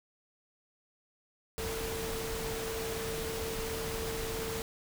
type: tone in noise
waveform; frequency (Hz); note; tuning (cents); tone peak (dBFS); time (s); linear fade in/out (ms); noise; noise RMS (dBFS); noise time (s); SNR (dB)
sine; 449.2; A4; +36; -37; 1.58-4.62; 0; pink; -38; 1.58-4.62; -2
effects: none